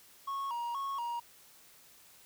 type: tone with vibrato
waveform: triangle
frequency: 1020 Hz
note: C6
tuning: 44 cents flat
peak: -32 dBFS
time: 0.27-1.2 s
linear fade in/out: 10 ms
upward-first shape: square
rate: 2.1 Hz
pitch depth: 130 cents each way
effects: white hiss -59 dBFS RMS until 2.25 s